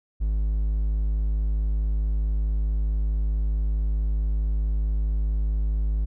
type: tone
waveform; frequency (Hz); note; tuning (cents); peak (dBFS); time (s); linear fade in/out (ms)
triangle; 52.3; G#1; +13; -19; 0.2-6.06; 20
effects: none